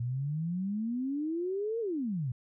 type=exponential two-way sweep; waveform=sine; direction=up then down; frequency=116.54 to 471.4 to 116.54 Hz; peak=-30 dBFS; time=0-2.32 s; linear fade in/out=5 ms; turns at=1.8 s; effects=none